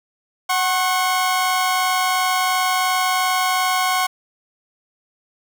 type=tone pair together; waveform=sawtooth; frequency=743.6 / 1084 Hz; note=F#5 / C#6; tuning=+8 / -39 cents; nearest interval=perfect fifth; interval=653 cents; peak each=-16 dBFS; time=0.49-4.07 s; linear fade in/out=10 ms; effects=none